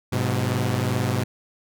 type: tone cluster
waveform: sawtooth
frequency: 103.7 / 126.2 / 180.8 Hz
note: G#2 / B2 / F#3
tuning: -2 / +38 / -40 cents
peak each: -21 / -20 / -28 dBFS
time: 0.12-1.24 s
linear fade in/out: 10 ms
effects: none